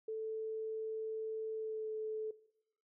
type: tone with pitch glide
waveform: sine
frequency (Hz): 440 to 434.9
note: A4 to A4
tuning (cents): 0 to -20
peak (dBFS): -37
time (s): 0.08-2.31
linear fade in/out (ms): 5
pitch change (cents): -20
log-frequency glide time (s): 1.53-1.91
effects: noise-tail reverb RT60 0.8 s tail -19 dB re dry